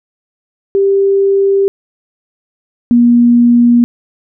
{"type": "tone pair in turn", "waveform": "sine", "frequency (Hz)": [393.7, 239.1], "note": ["G4", "A#3"], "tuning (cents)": [8, 44], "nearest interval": "major sixth", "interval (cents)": 864, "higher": "first", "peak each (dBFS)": [-7, -4], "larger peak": "second", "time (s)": [[0.75, 1.68], [2.91, 3.84]], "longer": "neither", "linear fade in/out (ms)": 0, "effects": []}